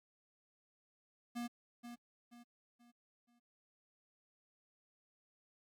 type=tone with echo; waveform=square; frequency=238.8 Hz; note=A#3; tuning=42 cents sharp; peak=-40 dBFS; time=1.35-1.48 s; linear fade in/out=20 ms; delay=480 ms; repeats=4; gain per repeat=-8 dB; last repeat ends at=3.4 s; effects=AAC 64 kbps